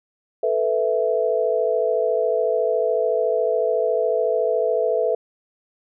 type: chord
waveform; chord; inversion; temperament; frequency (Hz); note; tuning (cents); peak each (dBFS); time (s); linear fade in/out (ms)
sine; A suspended second; none; equal; 440 / 493.9 / 659.3; A4 / B4 / E5; 0 / 0 / 0; -22; 0.43-5.15; 5
effects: none